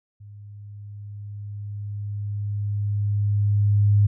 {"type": "tone with level ramp", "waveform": "sine", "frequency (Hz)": 102.7, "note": "G#2", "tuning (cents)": -19, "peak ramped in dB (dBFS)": [-40, -13], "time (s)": [0.2, 4.07], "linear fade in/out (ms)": 10, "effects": []}